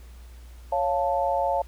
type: chord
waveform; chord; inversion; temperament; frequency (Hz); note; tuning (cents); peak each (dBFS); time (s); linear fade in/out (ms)
sine; Db augmented; none; equal; 554.4 / 698.5 / 880; Db5 / F5 / A5; 0 / 0 / 0; -26; 0.72-1.62; 5
effects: added 60 Hz sine -42 dBFS peak until 1.67 s + pink hiss -56 dBFS RMS until 1.67 s